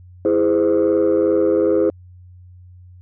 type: chord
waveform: sine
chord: E augmented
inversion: none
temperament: just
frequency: 329.6 / 412 / 515 Hz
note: E4 / G#4 / B#4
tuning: 0 / -14 / -28 cents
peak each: -16 dBFS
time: 0.25-1.9 s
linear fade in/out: 2 ms
effects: tanh soft clip ceiling -9 dBFS + added 90 Hz sine -40 dBFS peak until 3.01 s